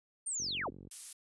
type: linear sweep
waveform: sine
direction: down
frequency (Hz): 9140 to 118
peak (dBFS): -34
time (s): 0.26-0.7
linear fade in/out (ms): 10
type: click train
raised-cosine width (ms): 3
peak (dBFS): -37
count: 23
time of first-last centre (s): 0.4-0.872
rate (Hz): 46.6
type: noise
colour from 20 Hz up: violet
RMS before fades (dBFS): -41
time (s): 0.91-1.13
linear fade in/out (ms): 5
effects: high-pass 60 Hz 12 dB/octave + resampled to 24000 Hz